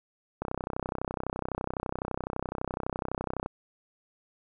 click train, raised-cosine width 1 ms, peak -17 dBFS, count 98, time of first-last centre 0.42-3.461 s, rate 31.9 Hz, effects none

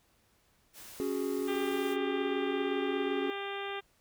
white noise, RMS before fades -49 dBFS, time 0.73-1.97 s, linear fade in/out 50 ms
triangle chord, C# suspended fourth, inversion none, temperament equal, 277.2 / 370 / 415.3 Hz, C#4 / F#4 / G#4, 0 / 0 / 0 cents, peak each -33 dBFS, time 1-3.3 s, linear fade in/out 0 ms
harmonic tone, 397.9 Hz, G4, 26 cents sharp, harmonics 1 / 2 / 3 / 4 / 5 / 6 / 7 / 8 / 9, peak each -39 / -42 / -44 / -45 / -46 / -47 / -47 / -48 / -49 dBFS, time 1.47-3.81 s, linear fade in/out 20 ms
effects pink hiss -69 dBFS RMS until 4 s

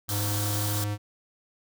square tone with pitch glide, 103 to 103.66 Hz, G#2 to G#2, -14 to -3 cents, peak -28 dBFS, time 0.08-0.98 s, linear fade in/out 50 ms, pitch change +11 cents, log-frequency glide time 0.31-0.52 s
white band-stop noise, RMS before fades -32 dBFS, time 0.09-0.84 s, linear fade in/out 0 ms, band 1700 to 3000 Hz, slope 96 dB/octave
effects none

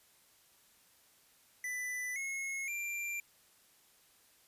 square tone with pitch steps, 1992 / 2172 / 2369 Hz, B6 / C#7 / D7, +14 / -36 / +14 cents, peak -37 dBFS, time 1.64-3.2 s, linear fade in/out 2 ms, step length 520 ms, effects white hiss -66 dBFS RMS until 4.47 s + resampled to 32000 Hz

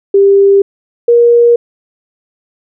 sine tone pair in turn, 396.3 / 473.7 Hz, G4 / A#4, +19 / +28 cents, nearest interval minor third, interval 309 cents, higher second, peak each -3 dBFS, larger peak neither, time 0.14-0.62 / 1.08-1.56 s, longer neither, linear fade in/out 5 ms, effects none

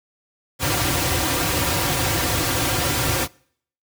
pink noise with comb filter, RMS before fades -21 dBFS, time 0.59-3.28 s, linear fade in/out 50 ms, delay 4.7 ms, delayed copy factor -0.8, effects noise-tail reverb RT60 0.6 s tail -25 dB re dry + high-pass 60 Hz 12 dB/octave

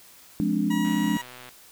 sine chord, D half-diminished seventh, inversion first, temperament just, 176.2 / 211.4 / 264.3 / 293.7 Hz, F3 / Ab3 / C4 / D4, +16 / +31 / +18 / 0 cents, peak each -28 / -25 / -30 / -26 dBFS, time 0.4-1.17 s, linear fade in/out 0 ms
20% pulse tone, 960 Hz, B5, 49 cents flat, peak -26 dBFS, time 0.7-1.22 s, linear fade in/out 10 ms
click train, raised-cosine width 0.3 ms, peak -27 dBFS, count 81, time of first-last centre 0.85-1.49 s, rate 125 Hz
effects white hiss -51 dBFS RMS until 1.71 s

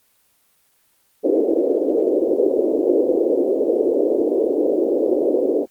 white band-pass noise, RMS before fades -18 dBFS, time 1.23-5.66 s, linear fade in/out 20 ms, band 290 to 530 Hz, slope 48 dB/octave, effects white hiss -61 dBFS RMS until 5.7 s + Opus 24 kbps

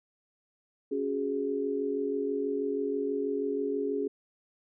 sine chord, C# suspended fourth, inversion none, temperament just, 277.2 / 369.6 / 415.8 Hz, C#4 / F#4 / G#4, 0 / -2 / +2 cents, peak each -33 / -36 / -30 dBFS, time 0.91-4.08 s, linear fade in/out 10 ms, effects none

